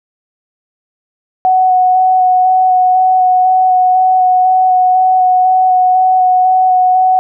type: tone with vibrato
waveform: sine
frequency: 741 Hz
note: F#5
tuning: 2 cents sharp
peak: -6 dBFS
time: 1.45-7.19 s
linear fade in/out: 0 ms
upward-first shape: square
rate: 2 Hz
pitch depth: 10 cents each way
effects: none